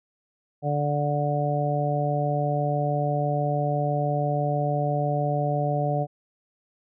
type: harmonic tone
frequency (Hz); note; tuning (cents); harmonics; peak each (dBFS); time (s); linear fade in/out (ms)
146.1; D3; -9; 1 / 2 / 3 / 4 / 5; -25 / -34 / -33 / -28 / -28; 0.62-6.07; 50
effects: none